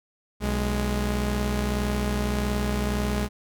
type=tone pair together; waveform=sawtooth; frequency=61.68 / 207.7 Hz; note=B1 / G#3; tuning=-2 / 0 cents; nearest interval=octave + major sixth; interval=2102 cents; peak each=-22 / -23 dBFS; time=0.4-3.29 s; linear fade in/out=50 ms; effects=none